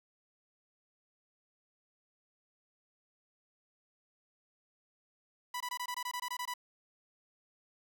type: tone bursts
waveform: sawtooth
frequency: 987.8 Hz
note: B5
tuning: in tune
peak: -32 dBFS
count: 12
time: 5.54-6.539 s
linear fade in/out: 5 ms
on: 64 ms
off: 21 ms
effects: none

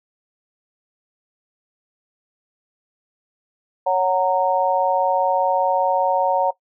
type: chord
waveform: sine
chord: F# major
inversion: second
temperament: just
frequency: 555 / 740 / 925 Hz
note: C#5 / F#5 / A#5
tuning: +2 / 0 / -14 cents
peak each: -20 dBFS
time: 3.86-6.51 s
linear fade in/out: 10 ms
effects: noise-tail reverb RT60 0.1 s tail -18 dB re dry

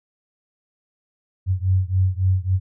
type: beating tone pair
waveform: sine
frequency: 92.1 / 95.7 Hz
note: F#2 / G2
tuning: -7 / -41 cents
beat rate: 3.6 Hz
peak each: -19 / -20 dBFS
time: 1.46-2.6 s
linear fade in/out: 50 ms
effects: none

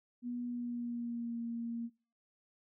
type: tone with pitch glide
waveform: sine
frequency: 243 to 233.1 Hz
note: B3 to A#3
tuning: -28 to 0 cents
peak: -36 dBFS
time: 0.22-1.9 s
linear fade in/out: 50 ms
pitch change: -72 cents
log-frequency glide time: 0.46-1.4 s
effects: noise-tail reverb RT60 0.4 s tail -24 dB re dry

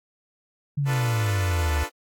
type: exponential sweep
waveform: sine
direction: down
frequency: 146.83 to 70.8 Hz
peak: -21 dBFS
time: 0.77-1.84 s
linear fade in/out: 10 ms
type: chord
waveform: 10% pulse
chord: B half-diminished seventh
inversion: first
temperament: equal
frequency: 293.7 / 349.2 / 440 / 493.9 Hz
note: D4 / F4 / A4 / B4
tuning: 0 / 0 / 0 / 0 cents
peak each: -26 / -27 / -26 / -26 dBFS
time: 0.85-1.9 s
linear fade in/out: 50 ms
effects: AAC 64 kbps

